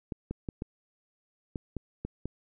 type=clicks; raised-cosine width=3 ms; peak=-21 dBFS; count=8; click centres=0.122 / 0.31 / 0.488 / 0.621 / 1.558 / 1.767 / 2.05 / 2.256 s; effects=none